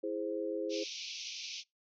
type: chord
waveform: sine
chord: E augmented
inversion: none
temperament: equal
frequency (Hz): 329.6 / 415.3 / 523.3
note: E4 / G#4 / B#4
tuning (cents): 0 / 0 / 0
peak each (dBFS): -38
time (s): 0.03-0.84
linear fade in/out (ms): 10
type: band-pass noise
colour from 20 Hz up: white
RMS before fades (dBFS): -43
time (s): 0.69-1.64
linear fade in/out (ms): 50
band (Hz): 2300 to 6100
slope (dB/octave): 96
effects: noise-tail reverb RT60 0.2 s tail -25 dB re dry